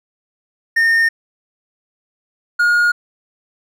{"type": "tone pair in turn", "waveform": "triangle", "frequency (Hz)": [1827, 1431.4], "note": ["A#6", "F6"], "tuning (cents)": [-35, 42], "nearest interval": "major third", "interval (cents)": 423, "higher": "first", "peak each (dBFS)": -9, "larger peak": "neither", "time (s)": [[0.76, 1.09], [2.59, 2.92]], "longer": "neither", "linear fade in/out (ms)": 10, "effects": []}